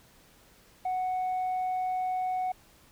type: tone with tanh clipping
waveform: sine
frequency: 740 Hz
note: F#5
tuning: in tune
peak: -28 dBFS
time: 0.85-2.52 s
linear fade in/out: 5 ms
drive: 1 dB
effects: pink hiss -59 dBFS RMS until 2.91 s

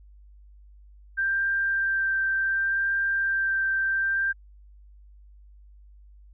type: tone with vibrato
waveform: sine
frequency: 1576 Hz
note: G6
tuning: 9 cents sharp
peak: -22 dBFS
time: 1.17-4.33 s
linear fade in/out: 20 ms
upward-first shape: sine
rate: 0.68 Hz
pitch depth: 11 cents each way
effects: added 50 Hz sine -48 dBFS peak until 6.33 s

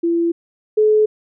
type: tone pair in turn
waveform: sine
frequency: 338 / 428.4 Hz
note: E4 / A4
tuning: +43 / -46 cents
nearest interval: major third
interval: 411 cents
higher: second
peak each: -14 / -10 dBFS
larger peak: second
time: 0.03-0.32 / 0.77-1.06 s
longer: neither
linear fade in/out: 10 ms
effects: none

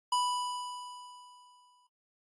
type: tone with exponential decay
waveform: square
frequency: 987.8 Hz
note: B5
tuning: in tune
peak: -26 dBFS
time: 0.12-1.87 s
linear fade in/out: 5 ms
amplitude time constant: 380 ms
effects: AAC 32 kbps

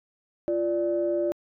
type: tone pair together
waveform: sine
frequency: 345.5 / 587 Hz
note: F4 / D5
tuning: -19 / -1 cents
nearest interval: major sixth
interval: 918 cents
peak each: -25 dBFS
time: 0.48-1.32 s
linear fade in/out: 0 ms
effects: tanh soft clip ceiling -15 dBFS

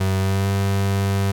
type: tone with pitch glide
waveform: 35% pulse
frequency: 95.5 to 98.18 Hz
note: G2 to G2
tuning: -45 to +3 cents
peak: -16 dBFS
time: 0-1.32 s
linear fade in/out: 10 ms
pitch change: +48 cents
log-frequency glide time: 0.17-0.49 s
effects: none

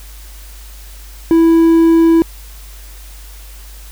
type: tone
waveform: triangle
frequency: 329.6 Hz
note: E4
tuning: in tune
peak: -4 dBFS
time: 1.31-2.22 s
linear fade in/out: 0 ms
effects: added 50 Hz sine -32 dBFS peak until 3.91 s + white hiss -40 dBFS RMS until 3.91 s

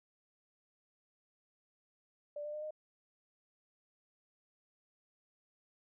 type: tone with pitch steps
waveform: sine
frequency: 587.3 / 596.2 / 605.2 / 614.4 Hz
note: D5 / D5 / D#5 / D#5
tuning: 0 / +26 / -48 / -22 cents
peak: -39 dBFS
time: 2.36-2.708 s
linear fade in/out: 5 ms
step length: 87 ms
effects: none

